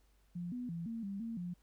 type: tone with pitch steps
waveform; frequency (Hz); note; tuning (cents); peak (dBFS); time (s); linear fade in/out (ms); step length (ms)
sine; 174.4 / 246.8 / 168.1 / 228.3 / 197.7 / 228.6 / 176.4; F3 / B3 / E3 / A#3 / G3 / A#3 / F3; -2 / -1 / +34 / -36 / +15 / -34 / +18; -38; 0.35-1.54; 10; 170
effects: added 50 Hz sine -67 dBFS peak until 1.62 s + pink hiss -75 dBFS RMS until 1.62 s